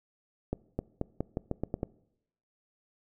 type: accelerating click train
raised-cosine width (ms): 2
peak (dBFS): -17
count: 9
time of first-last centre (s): 0.53-1.831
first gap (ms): 260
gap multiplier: 0.86
effects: noise-tail reverb RT60 0.8 s tail -22 dB re dry